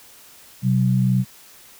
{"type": "tone pair together", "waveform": "sine", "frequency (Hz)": [127.7, 189.66], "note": ["C3", "F#3"], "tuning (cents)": [-42, 43], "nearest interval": "perfect fifth", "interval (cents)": 685, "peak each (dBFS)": [-17, -19], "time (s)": [0.62, 1.25], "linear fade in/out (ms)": 50, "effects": ["white hiss -47 dBFS RMS until 1.79 s"]}